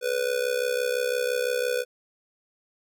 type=tone with amplitude modulation; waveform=square; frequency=493.9 Hz; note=B4; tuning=in tune; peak=-21 dBFS; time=0.01-1.85 s; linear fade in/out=50 ms; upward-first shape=sine; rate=65.9 Hz; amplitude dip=80%; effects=none